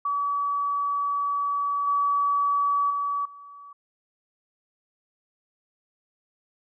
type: tone with level steps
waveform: sine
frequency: 1142 Hz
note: D6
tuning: 49 cents flat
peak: -23 / -20 / -24 / -42 dBFS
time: 0.05-3.73 s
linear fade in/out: 5 ms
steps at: 1.87 / 2.9 / 3.25 s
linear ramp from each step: 5 ms
effects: none